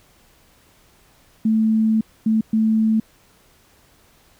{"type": "tone bursts at uneven times", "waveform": "sine", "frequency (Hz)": 220, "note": "A3", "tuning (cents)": 0, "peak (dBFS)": -14, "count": 3, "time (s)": [[1.45, 2.01], [2.26, 2.41], [2.53, 3]], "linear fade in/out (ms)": 5, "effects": ["pink hiss -55 dBFS RMS until 4.39 s"]}